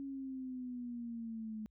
sine exponential sweep, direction down, 277.2 to 214.2 Hz, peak -40 dBFS, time 0-1.66 s, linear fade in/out 0 ms, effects added 60 Hz sine -70 dBFS peak until 1.7 s

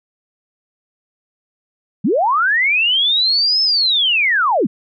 sine linear two-way sweep, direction up then down, 157.5 to 5274 to 157.5 Hz, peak -12 dBFS, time 2.04-4.67 s, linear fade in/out 10 ms, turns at 3.62 s, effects none

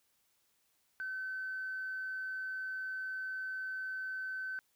sine tone, 1528 Hz, G6, 45 cents flat, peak -36 dBFS, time 1-4.59 s, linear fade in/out 0 ms, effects tanh soft clip ceiling -32 dBFS + white hiss -75 dBFS RMS until 4.75 s

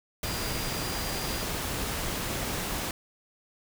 sine tone in noise, 4811 Hz, D8, 41 cents sharp, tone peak -40 dBFS, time 0.24-1.43 s, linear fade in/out 2 ms, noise pink, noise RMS -32 dBFS, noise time 0.23-2.91 s, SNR -11 dB, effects none

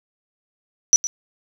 sine tone with echo, 5900 Hz, F#8, 6 cents flat, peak -8 dBFS, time 0.93-0.96 s, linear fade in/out 0 ms, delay 110 ms, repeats 1, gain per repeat -14 dB, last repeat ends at 1.07 s, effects 8-bit

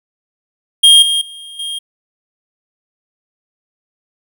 square tone with level steps, 3228 Hz, G#7, 50 cents flat, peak -4 / -13 / -31 / -21 dBFS, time 0.83-1.79 s, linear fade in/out 10 ms, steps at 1.02 / 1.21 / 1.59 s, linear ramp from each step 5 ms, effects none

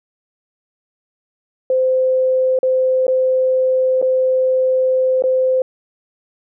sine tone with dropouts, 517 Hz, C5, 21 cents flat, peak -12 dBFS, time 1.7-5.62 s, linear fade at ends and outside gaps 2 ms, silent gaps 2.589-2.63 / 3.068-3.08 / 4.016-4.025 / 5.223-5.238 s, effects none

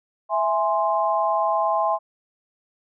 sine chord, E augmented, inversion none, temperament equal, 659.3 / 830.6 / 1046.5 Hz, E5 / G#5 / B#5, 0 / 0 / 0 cents, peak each -23 dBFS, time 0.29-1.99 s, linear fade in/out 50 ms, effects none

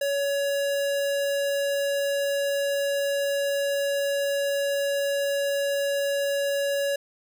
square tone, 562 Hz, C#5, 24 cents sharp, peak -24 dBFS, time 0.01-6.96 s, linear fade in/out 5 ms, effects none

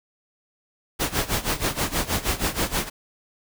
pink noise with tremolo, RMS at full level -22 dBFS, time 0.99-2.9 s, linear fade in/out 20 ms, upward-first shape sine, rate 6.3 Hz, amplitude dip 85%, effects none

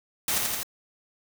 white noise with echo, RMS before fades -26 dBFS, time 0.28-0.38 s, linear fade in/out 2 ms, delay 84 ms, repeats 3, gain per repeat -2 dB, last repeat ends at 0.632 s, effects none

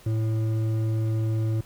sine tone with hard clipping, 110.6 Hz, A2, 9 cents sharp, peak -24 dBFS, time 0.06-1.61 s, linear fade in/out 5 ms, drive 8 dB, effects pink hiss -52 dBFS RMS until 1.65 s

